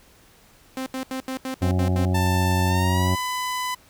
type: tone bursts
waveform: sawtooth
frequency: 261.6 Hz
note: C4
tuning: in tune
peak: -23 dBFS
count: 8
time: 0.77-2.052 s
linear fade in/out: 2 ms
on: 92 ms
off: 78 ms
type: harmonic tone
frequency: 91.7 Hz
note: F#2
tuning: 15 cents flat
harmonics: 1 / 2 / 3 / 4 / 6 / 7 / 8 / 9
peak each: -20 / -26 / -30 / -32 / -36 / -37 / -38 / -39 dBFS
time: 1.61-3.16 s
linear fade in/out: 20 ms
type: tone with pitch glide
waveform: sawtooth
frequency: 888 to 1002.5 Hz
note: A5 to B5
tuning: +16 to +26 cents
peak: -21 dBFS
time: 2.14-3.75 s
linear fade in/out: 10 ms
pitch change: +210 cents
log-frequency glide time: 2.67-3.15 s
effects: pink hiss -54 dBFS RMS until 3.89 s